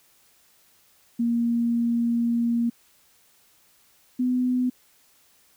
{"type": "tone pair in turn", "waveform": "sine", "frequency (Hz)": [234.8, 250.8], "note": ["A#3", "B3"], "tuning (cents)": [13, 27], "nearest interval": "minor second", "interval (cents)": 114, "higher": "second", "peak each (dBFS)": -20, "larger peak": "neither", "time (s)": [[1.19, 2.7], [4.19, 4.7]], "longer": "first", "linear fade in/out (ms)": 10, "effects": ["white hiss -60 dBFS RMS until 5.56 s"]}